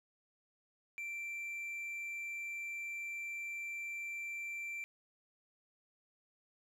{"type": "tone", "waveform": "triangle", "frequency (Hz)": 2349, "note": "D7", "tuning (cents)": 0, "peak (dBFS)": -38, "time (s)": [0.98, 4.84], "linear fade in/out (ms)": 0, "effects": []}